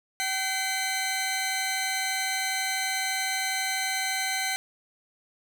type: tone pair together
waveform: 15% pulse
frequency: 767 / 2048 Hz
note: G5 / C7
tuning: -38 / -38 cents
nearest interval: octave + perfect fourth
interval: 1700 cents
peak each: -23 dBFS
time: 0.2-4.56 s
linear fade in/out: 0 ms
effects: none